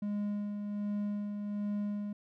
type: tone with tremolo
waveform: triangle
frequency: 206 Hz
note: G#3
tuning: 14 cents flat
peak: -29 dBFS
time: 0.02-2.13 s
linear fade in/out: 5 ms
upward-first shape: sine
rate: 1.3 Hz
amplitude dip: 40%
effects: none